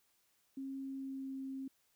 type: tone with pitch glide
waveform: sine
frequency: 269.7 to 267.4 Hz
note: C#4 to C4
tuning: -47 to +38 cents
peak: -40 dBFS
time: 0.57-1.68 s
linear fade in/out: 5 ms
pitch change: -15 cents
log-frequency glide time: 0.87-1.35 s
effects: white hiss -75 dBFS RMS until 1.95 s